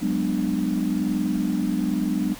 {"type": "chord", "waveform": "sine", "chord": "G# half-diminished seventh", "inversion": "third", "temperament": "just", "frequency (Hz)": [186.89, 207.7, 249.2, 299], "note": ["F#3", "G#3", "B3", "D4"], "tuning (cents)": [18, 0, 16, 31], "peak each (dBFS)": -26, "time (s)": [0.01, 2.35], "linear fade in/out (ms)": 20, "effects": ["tanh soft clip ceiling -12 dBFS", "pink hiss -41 dBFS RMS until 2.39 s"]}